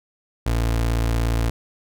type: tone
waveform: 30% pulse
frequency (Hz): 57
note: A#1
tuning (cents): -38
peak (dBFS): -16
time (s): 0.46-1.5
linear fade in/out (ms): 5
effects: none